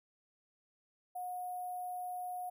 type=tone with sample-and-hold; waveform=sine; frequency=725 Hz; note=F#5; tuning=35 cents flat; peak=-38 dBFS; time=1.15-2.5 s; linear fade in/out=10 ms; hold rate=11025 Hz; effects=none